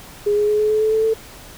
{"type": "tone with pitch steps", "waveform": "sine", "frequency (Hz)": [413, 417.3, 421.7, 426.1, 430.5, 435, 439.6, 444.2], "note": ["G#4", "G#4", "G#4", "G#4", "A4", "A4", "A4", "A4"], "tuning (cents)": [-10, 8, 26, 44, -38, -20, -2, 16], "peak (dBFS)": -14, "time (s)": [0.26, 1.14], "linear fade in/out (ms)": 10, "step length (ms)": 110, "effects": ["pink hiss -40 dBFS RMS until 1.57 s"]}